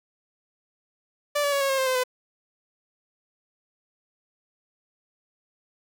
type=tone with pitch steps; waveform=sawtooth; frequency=584 / 572 / 560.2 / 548.7 / 537.4 / 526.3 / 515.5 / 504.9 Hz; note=D5 / D5 / C#5 / C#5 / C5 / C5 / C5 / B4; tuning=-10 / -46 / +18 / -18 / +46 / +10 / -26 / +38 cents; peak=-18 dBFS; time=1.35-2.038 s; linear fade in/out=10 ms; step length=86 ms; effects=none